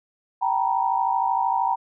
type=tone cluster; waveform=sine; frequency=777 / 910 / 963 Hz; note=G5 / A#5 / B5; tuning=-16 / -42 / -44 cents; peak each=-24 dBFS; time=0.41-1.76 s; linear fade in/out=20 ms; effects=none